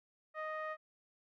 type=tone with low-pass filter; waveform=sawtooth; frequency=622.3 Hz; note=D#5; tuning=in tune; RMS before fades=-41 dBFS; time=0.34-0.77 s; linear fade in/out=50 ms; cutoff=1600 Hz; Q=5.4; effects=none